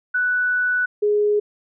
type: tone pair in turn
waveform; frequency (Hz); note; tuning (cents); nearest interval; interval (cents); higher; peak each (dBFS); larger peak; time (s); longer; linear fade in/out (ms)
sine; 1484 / 416.4; F#6 / G#4; +5 / +5; octave + minor seventh; 2200; first; -17 / -15; second; 0.14-0.86 / 1.02-1.4; first; 10
effects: none